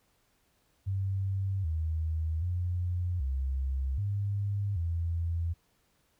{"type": "tone with pitch steps", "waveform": "sine", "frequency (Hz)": [96.8, 79.7, 88.8, 66.7, 100.9, 84.1], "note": ["G2", "D#2", "F2", "C2", "G#2", "E2"], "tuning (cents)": [-21, 42, 29, 34, -49, 35], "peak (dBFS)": -28, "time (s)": [0.86, 5.54], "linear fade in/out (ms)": 20, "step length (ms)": 780, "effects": ["pink hiss -71 dBFS RMS until 6.19 s"]}